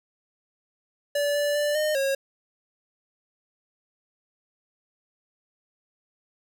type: tone with pitch steps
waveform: square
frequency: 578 / 582 / 588 / 611 / 545 Hz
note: D5 / D5 / D5 / D#5 / C#5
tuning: -28 / -16 / +2 / -32 / -29 cents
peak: -23 dBFS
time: 1.15-2.15 s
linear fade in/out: 5 ms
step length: 200 ms
effects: none